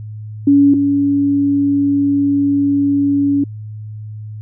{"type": "tone pair in turn", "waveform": "sine", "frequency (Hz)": [282.4, 282.4], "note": ["C#4", "C#4"], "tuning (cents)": [32, 32], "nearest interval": "unison", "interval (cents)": 0, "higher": "neither", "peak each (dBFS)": [-6, -11], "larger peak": "first", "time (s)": [[0.47, 0.74], [0.74, 3.44]], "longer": "second", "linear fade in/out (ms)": 5, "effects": ["added 107 Hz sine -26 dBFS peak until 4.41 s"]}